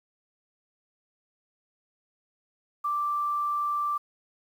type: tone with quantisation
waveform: sine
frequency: 1174.7 Hz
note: D6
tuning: in tune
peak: -25 dBFS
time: 2.84-3.98 s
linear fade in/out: 10 ms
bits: 9
effects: none